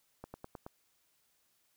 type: slowing click train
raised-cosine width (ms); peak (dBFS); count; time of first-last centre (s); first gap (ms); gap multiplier
1; -30; 5; 0.24-0.665; 100; 1.04
effects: white hiss -74 dBFS RMS until 1.76 s